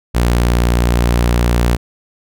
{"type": "tone", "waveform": "sawtooth", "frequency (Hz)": 59.4, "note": "A#1", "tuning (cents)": 33, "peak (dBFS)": -7, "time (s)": [0.14, 1.77], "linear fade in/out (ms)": 20, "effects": []}